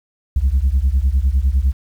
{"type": "beating tone pair", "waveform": "sine", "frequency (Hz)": [61.74, 71.64], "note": ["B1", "D2"], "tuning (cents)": [0, -42], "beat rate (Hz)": 9.9, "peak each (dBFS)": [-14, -14], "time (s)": [0.36, 1.73], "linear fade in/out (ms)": 5, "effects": ["tanh soft clip ceiling -9 dBFS", "8-bit"]}